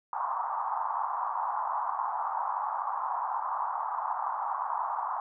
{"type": "band-pass noise", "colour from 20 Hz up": "white", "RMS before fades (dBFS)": -32, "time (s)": [0.13, 5.2], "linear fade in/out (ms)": 2, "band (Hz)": [810, 1100], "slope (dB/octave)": 48, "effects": []}